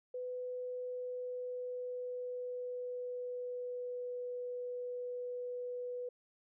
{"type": "tone with pitch glide", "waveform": "sine", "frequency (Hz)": [500, 493.1], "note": ["B4", "B4"], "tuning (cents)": [21, -3], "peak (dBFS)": -38, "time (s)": [0.14, 6.09], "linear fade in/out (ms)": 5, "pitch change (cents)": -24, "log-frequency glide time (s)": [0.26, 4.2], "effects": []}